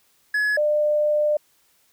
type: tone pair in turn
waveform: triangle / sine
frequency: 1694 / 598.9 Hz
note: G#6 / D5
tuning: +34 / +34 cents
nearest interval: octave + tritone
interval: 1800 cents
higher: first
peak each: -17 dBFS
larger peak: neither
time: 0.34-0.57 / 0.57-1.37 s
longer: second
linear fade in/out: 5 ms
effects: white hiss -62 dBFS RMS until 1.92 s